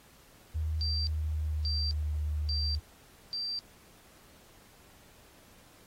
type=tone with pitch glide; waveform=sine; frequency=78.3 to 75.46 Hz; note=D#2 to D2; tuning=+11 to +48 cents; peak=-29 dBFS; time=0.54-2.8 s; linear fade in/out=20 ms; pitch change=-63 cents; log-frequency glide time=0.8-2.08 s
type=tone bursts; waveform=sine; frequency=4692 Hz; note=D8; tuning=2 cents flat; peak=-32 dBFS; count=4; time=0.81-3.59 s; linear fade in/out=0 ms; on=260 ms; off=580 ms
effects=pink hiss -59 dBFS RMS until 5.86 s + AAC 48 kbps